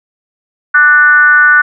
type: tone with frequency modulation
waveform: sine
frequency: 1482 Hz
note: F#6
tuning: 2 cents sharp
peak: -3 dBFS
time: 0.74-1.62 s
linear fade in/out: 10 ms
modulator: 304 Hz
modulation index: 0.63
effects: none

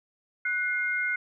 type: tone pair together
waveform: sine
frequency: 1480 / 2123 Hz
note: F#6 / C7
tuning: 0 / +25 cents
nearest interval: tritone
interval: 625 cents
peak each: -28 dBFS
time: 0.45-1.16 s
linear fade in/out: 5 ms
effects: none

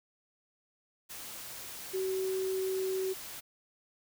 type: tone in noise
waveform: sine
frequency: 378.4 Hz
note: F#4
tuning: 39 cents sharp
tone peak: -30 dBFS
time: 1.93-3.14 s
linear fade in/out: 20 ms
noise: white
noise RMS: -44 dBFS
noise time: 1.09-3.41 s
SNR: +11 dB
effects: none

